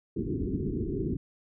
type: low-pass noise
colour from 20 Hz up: white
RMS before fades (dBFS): -31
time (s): 0.16-1.17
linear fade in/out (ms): 5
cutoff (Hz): 410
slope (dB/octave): 96
effects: none